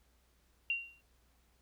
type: tone with exponential decay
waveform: sine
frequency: 2760 Hz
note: F7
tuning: 21 cents flat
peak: -28 dBFS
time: 0.7-1.01 s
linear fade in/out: 1 ms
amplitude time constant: 67 ms
effects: added 60 Hz sine -70 dBFS peak until 1.61 s + pink hiss -73 dBFS RMS until 1.61 s